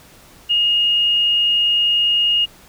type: tone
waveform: sine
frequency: 2855 Hz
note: F7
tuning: 37 cents sharp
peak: -13 dBFS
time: 0.49-2.46 s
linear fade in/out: 20 ms
effects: pink hiss -46 dBFS RMS until 2.68 s